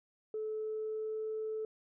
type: tone with pitch glide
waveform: sine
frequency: 433.3 to 436.3 Hz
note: A4 to A4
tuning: -27 to -15 cents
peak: -34 dBFS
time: 0.34-1.65 s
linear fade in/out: 2 ms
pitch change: +12 cents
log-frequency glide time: 0.54-1.27 s
effects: tanh soft clip ceiling -30 dBFS